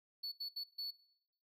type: tone bursts at uneven times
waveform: triangle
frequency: 4435 Hz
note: C#8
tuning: in tune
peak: -38 dBFS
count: 4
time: 0.23-0.32 / 0.4-0.49 / 0.56-0.64 / 0.78-0.91 s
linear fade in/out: 10 ms
effects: noise-tail reverb RT60 0.8 s tail -20 dB re dry